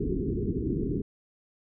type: low-pass noise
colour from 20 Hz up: white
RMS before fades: -29 dBFS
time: 0-1.02 s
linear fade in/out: 10 ms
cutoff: 420 Hz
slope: 96 dB/octave
effects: none